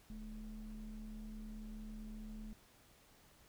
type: ring-modulated tone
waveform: triangle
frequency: 89.9 Hz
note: F#2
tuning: 49 cents flat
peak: -39 dBFS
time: 0.1-2.53 s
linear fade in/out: 0 ms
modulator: 126 Hz
effects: tanh soft clip ceiling -40 dBFS + pink hiss -66 dBFS RMS until 3.48 s